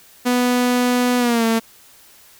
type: tone with pitch glide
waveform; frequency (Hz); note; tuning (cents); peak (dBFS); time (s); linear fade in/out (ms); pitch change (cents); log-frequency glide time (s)
sawtooth; 246.9 to 226.4; B3 to A3; 0 to +50; -11; 0.25-1.6; 20; -150; 1.18-1.45
effects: white hiss -48 dBFS RMS until 2.39 s